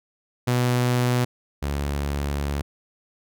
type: tone pair in turn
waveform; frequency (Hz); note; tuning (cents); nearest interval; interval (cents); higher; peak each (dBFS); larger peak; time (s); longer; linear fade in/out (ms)
sawtooth; 123.47 / 71.31; B2 / C#2; 0 / +50; minor seventh; 950; first; -15 / -20; first; 0.47-1.25 / 1.62-2.62; second; 10
effects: none